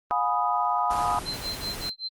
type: chord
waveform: sine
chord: F half-diminished seventh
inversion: none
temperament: equal with one note detuned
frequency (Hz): 712.3 / 830.6 / 987.8 / 1244.5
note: F5 / Ab5 / Cb6 / Eb6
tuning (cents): +34 / 0 / 0 / 0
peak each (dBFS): -28 / -28 / -27 / -27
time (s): 0.11-1.19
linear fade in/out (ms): 0
type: noise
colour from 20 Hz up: pink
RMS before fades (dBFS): -36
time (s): 0.9-1.9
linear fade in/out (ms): 10
type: tone with tremolo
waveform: sine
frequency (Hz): 4107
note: C8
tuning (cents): -33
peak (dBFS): -28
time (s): 1.25-2.09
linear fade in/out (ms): 20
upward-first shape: sine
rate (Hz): 5.2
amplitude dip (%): 100
effects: Opus 32 kbps